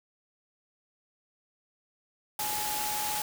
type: tone in noise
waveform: sine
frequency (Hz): 844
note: G#5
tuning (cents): +28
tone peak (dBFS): -34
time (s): 2.39-3.22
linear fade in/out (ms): 2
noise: white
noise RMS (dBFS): -33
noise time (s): 2.39-3.22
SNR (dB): -4
effects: none